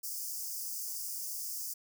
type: high-pass noise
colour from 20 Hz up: white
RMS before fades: -39 dBFS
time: 0.03-1.74 s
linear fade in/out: 10 ms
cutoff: 4800 Hz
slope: 96 dB/octave
effects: none